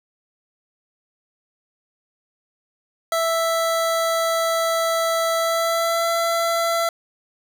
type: tone with pitch glide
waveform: 25% pulse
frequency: 660 to 671.9 Hz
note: E5 to E5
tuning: +2 to +33 cents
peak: -15 dBFS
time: 3.12-6.89 s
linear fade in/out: 2 ms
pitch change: +31 cents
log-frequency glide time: 5.37-6.09 s
effects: none